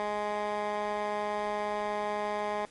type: tone with band-pass filter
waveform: 15% pulse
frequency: 208.4 Hz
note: G#3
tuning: 6 cents sharp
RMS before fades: -32 dBFS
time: 0-2.65 s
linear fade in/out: 0 ms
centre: 1000 Hz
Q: 1.2
effects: pink hiss -57 dBFS RMS until 2.7 s + MP3 48 kbps